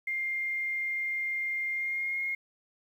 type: tone with pitch glide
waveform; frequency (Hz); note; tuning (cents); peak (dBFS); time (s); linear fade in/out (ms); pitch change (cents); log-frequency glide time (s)
sine; 2111 to 2144; C7 to C7; +15 to +42; -29; 0.07-2.35; 5; +27; 1.72-2.19
effects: 10-bit